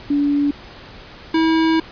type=tone pair in turn; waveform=sine / square; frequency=287.3 / 323.1 Hz; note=D4 / E4; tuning=-38 / -35 cents; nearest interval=major second; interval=203 cents; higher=second; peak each=-14 dBFS; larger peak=neither; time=0.1-0.51 / 1.34-1.8 s; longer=second; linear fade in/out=5 ms; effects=pink hiss -39 dBFS RMS until 1.91 s + resampled to 11025 Hz